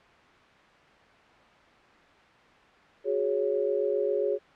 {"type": "chord", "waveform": "sine", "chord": "F# suspended second", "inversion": "none", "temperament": "equal with one note detuned", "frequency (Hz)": [367.9, 415.3, 554.4], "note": ["F#4", "G#4", "C#5"], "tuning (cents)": [-10, 0, 0], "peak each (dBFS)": [-31, -27, -29], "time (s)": [3.04, 4.39], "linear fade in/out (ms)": 50, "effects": ["white hiss -55 dBFS RMS until 4.55 s", "low-pass 2000 Hz 12 dB/octave"]}